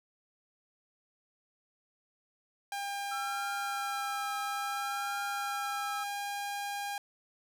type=tone with pitch glide; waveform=sawtooth; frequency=802 to 809 Hz; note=G5 to G#5; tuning=+39 to -46 cents; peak=-31 dBFS; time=2.72-6.98 s; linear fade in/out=2 ms; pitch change=+15 cents; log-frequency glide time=2.96-5.88 s
type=tone with vibrato; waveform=triangle; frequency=1342 Hz; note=E6; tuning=31 cents sharp; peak=-35 dBFS; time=3.11-6.04 s; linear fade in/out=10 ms; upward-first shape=triangle; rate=0.59 Hz; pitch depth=60 cents each way
effects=none